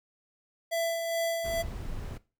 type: tone with tremolo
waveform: square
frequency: 667 Hz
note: E5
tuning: 20 cents sharp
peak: -27 dBFS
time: 0.71-1.63 s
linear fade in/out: 20 ms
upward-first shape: sine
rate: 2.4 Hz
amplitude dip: 40%
type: noise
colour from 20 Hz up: brown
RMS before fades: -37 dBFS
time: 1.44-2.18 s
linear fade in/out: 10 ms
effects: noise-tail reverb RT60 0.3 s tail -18 dB re dry